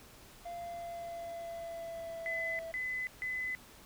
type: tone with pitch glide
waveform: triangle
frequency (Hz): 691 to 658.3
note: F5 to E5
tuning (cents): -19 to -3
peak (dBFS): -38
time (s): 0.45-2.72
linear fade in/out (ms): 10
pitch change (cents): -84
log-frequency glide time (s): 0.55-2.49
type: tone bursts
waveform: sine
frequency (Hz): 2015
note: B6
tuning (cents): +34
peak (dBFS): -34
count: 3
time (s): 2.26-3.55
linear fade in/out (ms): 0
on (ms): 330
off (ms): 150
effects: pink hiss -56 dBFS RMS until 3.85 s